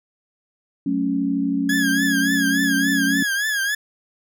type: chord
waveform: sine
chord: F# minor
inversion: none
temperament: equal with one note detuned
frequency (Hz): 185 / 218.4 / 277.2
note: F#3 / A3 / C#4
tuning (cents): 0 / -13 / 0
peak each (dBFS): -26 / -26 / -20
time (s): 0.86-3.23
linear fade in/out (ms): 5
type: tone with vibrato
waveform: 40% pulse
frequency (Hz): 1661.2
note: G#6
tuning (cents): 0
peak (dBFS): -19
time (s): 1.69-3.75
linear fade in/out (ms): 5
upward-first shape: triangle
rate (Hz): 3.5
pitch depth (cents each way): 110
effects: none